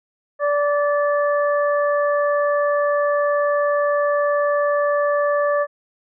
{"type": "harmonic tone", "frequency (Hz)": 581, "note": "D5", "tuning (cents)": -19, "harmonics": [1, 2, 3], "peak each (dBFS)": [-17, -23, -27], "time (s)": [0.39, 5.67], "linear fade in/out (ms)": 50, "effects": []}